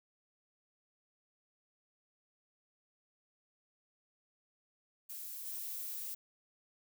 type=noise with level steps; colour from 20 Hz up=violet; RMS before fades=-45 / -42 dBFS; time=5.09-6.15 s; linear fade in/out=10 ms; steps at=5.45 s; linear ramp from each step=20 ms; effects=none